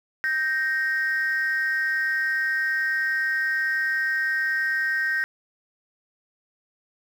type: tone pair together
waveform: sine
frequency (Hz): 1563.5 / 1864.7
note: G6 / A#6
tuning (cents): -5 / 0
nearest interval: minor third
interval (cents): 305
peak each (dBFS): -23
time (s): 0.24-5.24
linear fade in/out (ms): 0
effects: tanh soft clip ceiling -17 dBFS + 8-bit